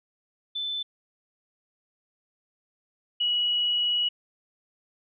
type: tone pair in turn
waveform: sine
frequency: 3520 / 2921 Hz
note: A7 / F#7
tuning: 0 / -23 cents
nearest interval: minor third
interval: 323 cents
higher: first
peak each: -28 / -22 dBFS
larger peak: second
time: 0.55-0.83 / 3.2-4.09 s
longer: second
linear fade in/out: 10 ms
effects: none